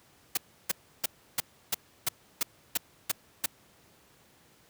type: noise bursts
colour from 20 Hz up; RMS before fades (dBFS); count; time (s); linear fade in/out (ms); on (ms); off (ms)
white; -27; 10; 0.35-3.46; 5; 23; 320
effects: pink hiss -61 dBFS RMS until 4.69 s + high-pass 80 Hz 12 dB/octave